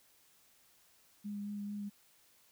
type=tone with vibrato; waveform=sine; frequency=204.7 Hz; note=G#3; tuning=25 cents flat; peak=-38 dBFS; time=1.24-1.9 s; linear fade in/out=20 ms; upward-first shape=sine; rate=4.5 Hz; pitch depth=14 cents each way; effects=white hiss -67 dBFS RMS until 2.51 s